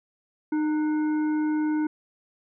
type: harmonic tone with a mistuned harmonic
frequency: 306 Hz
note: D#4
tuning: 29 cents flat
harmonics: 1 / 3 / 5 / 7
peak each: -22 / -37 / -40 / -49 dBFS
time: 0.52-1.87 s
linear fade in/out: 5 ms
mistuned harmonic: 5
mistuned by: -58 cents
effects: none